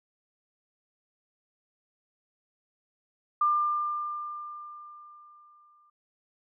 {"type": "tone with exponential decay", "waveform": "sine", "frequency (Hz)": 1196, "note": "D6", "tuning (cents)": 31, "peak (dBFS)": -20, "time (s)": [3.41, 5.9], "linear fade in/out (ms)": 5, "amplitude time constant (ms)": 540, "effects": []}